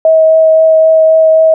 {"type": "tone with vibrato", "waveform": "sine", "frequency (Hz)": 639, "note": "D#5", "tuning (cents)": 46, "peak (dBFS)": -3, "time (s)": [0.05, 1.54], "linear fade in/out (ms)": 2, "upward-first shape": "triangle", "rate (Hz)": 3.8, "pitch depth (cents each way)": 10, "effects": []}